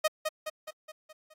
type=tone with echo; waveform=sawtooth; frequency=622.3 Hz; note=D#5; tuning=in tune; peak=-19 dBFS; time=0.04-0.08 s; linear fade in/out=10 ms; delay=210 ms; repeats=6; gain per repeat=-5 dB; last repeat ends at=1.34 s; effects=AAC 48 kbps